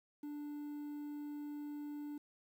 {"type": "tone with quantisation", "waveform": "triangle", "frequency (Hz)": 293.7, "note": "D4", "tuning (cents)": 0, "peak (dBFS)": -40, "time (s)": [0.23, 2.18], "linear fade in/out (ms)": 5, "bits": 11, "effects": []}